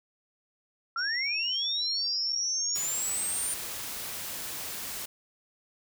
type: linear sweep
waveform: sine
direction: up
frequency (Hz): 1328 to 9200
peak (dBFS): -29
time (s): 0.96-3.54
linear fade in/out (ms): 2
type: tone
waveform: sine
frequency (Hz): 5540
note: F8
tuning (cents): -15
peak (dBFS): -31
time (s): 0.97-2.78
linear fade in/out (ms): 20
type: noise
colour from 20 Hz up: white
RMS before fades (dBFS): -37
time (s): 2.75-5.06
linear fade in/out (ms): 10
effects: none